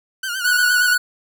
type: tone with vibrato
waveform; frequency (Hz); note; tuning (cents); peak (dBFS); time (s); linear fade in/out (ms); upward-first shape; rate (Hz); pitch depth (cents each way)
sawtooth; 1480; F#6; 0; -19; 0.23-0.95; 5; sine; 8.6; 96
type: tone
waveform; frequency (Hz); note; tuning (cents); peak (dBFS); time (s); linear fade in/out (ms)
square; 1471; F#6; -11; -15; 0.44-0.98; 10
effects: none